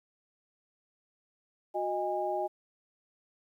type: tone cluster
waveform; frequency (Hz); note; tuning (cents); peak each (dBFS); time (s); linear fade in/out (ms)
sine; 364.6 / 622 / 816; F#4 / D#5 / G#5; -25 / -1 / -31; -35 / -33 / -33; 1.74-2.48; 20
effects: 11-bit